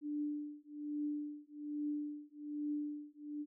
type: tone with tremolo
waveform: sine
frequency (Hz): 295.6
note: D4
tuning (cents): +11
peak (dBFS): -34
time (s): 0.01-3.46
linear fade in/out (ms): 50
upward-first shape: triangle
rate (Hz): 1.2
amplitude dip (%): 100
effects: none